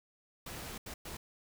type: noise bursts at uneven times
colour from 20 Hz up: pink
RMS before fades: -44 dBFS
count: 3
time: 0.46-0.78 / 0.86-0.94 / 1.05-1.17 s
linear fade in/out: 5 ms
effects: none